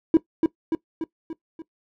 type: tone with echo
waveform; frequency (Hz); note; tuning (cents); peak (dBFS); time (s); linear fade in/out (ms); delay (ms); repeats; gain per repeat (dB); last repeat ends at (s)
triangle; 324.2; E4; -29; -7; 0.14-0.17; 2; 290; 5; -5; 1.62
effects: noise-tail reverb RT60 0.1 s tail -19 dB re dry + tanh soft clip ceiling -9 dBFS